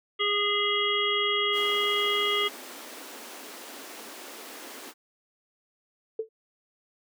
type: harmonic tone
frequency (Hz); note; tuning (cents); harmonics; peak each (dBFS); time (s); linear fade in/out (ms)
411.2; G#4; -17; 1 / 3 / 5 / 7 / 8; -30 / -30 / -30 / -31 / -28; 0.19-2.49; 20
type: high-pass noise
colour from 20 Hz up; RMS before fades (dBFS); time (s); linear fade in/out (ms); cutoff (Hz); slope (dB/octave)
pink; -43; 1.52-4.94; 50; 240; 48
type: tone with exponential decay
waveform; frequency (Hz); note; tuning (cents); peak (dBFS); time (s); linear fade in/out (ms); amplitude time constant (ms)
sine; 442.5; A4; +10; -23; 6.19-6.29; 5; 21
effects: none